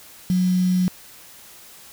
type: tone with quantisation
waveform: sine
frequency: 182.5 Hz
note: F#3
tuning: 24 cents flat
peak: -16 dBFS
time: 0.3-0.88 s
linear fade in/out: 0 ms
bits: 6
effects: white hiss -45 dBFS RMS until 1.92 s